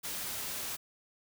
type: noise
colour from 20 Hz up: white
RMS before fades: -38 dBFS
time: 0.03-0.77 s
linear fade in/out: 20 ms
effects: none